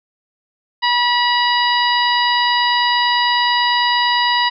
harmonic tone, 969 Hz, B5, 33 cents flat, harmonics 1 / 2 / 3 / 4 / 5, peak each -16 / -19 / -21 / -22 / -23 dBFS, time 0.82-4.5 s, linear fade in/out 20 ms, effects none

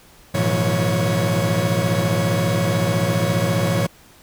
40% pulse tone cluster, 105.1 / 120.3 / 162.2 / 176.7 / 555 Hz, G#2 / B2 / E3 / F3 / C#5, +21 / -45 / -28 / +21 / +2 cents, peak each -23 dBFS, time 0.34-3.87 s, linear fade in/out 10 ms, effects pink hiss -49 dBFS RMS until 4.22 s

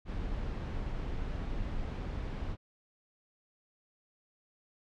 brown noise, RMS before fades -36 dBFS, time 0.05-2.57 s, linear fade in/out 50 ms, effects low-pass 4000 Hz 12 dB/octave

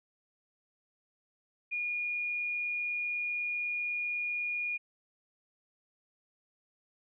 sine tone, 2436 Hz, D#7, 37 cents flat, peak -31 dBFS, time 1.71-4.78 s, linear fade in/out 20 ms, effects none

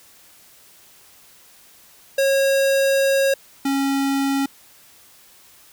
square tone pair in turn, 545 / 274.7 Hz, C#5 / C#4, -29 / -16 cents, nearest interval octave, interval 1187 cents, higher first, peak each -16 / -19 dBFS, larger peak first, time 2.18-3.34 / 3.65-4.46 s, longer first, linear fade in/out 5 ms, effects white hiss -50 dBFS RMS until 5.72 s

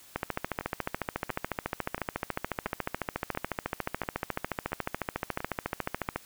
two click trains, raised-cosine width 0.5 ms, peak -20 / -14 dBFS, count 9 / 85, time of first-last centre 0.61-6.089 / 0.16-6.16 s, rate 1.46 / 14 Hz, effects white hiss -54 dBFS RMS until 6.25 s

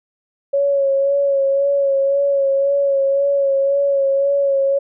sine tone with vibrato, 554.4 Hz, C#5, in tune, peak -13 dBFS, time 0.53-4.79 s, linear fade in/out 10 ms, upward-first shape sine, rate 1.9 Hz, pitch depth 27 cents each way, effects none

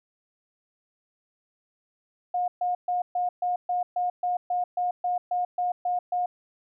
sine tone bursts, 717 Hz, F5, 45 cents sharp, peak -23 dBFS, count 15, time 2.34-6.26 s, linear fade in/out 5 ms, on 140 ms, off 130 ms, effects none

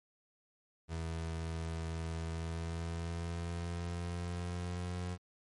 30% pulse tone with pitch glide, 82 to 89.42 Hz, E2 to F2, -9 to +41 cents, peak -34 dBFS, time 0.88-5.18 s, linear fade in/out 50 ms, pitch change +150 cents, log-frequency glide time 2.24-5.06 s, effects MP3 48 kbps

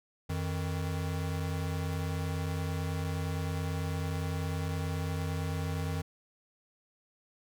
square tone pair together, 88.6 / 157.41 Hz, F2 / D#3, +25 / +20 cents, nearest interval minor seventh, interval 995 cents, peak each -34 / -36 dBFS, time 0.29-6.02 s, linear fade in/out 10 ms, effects none

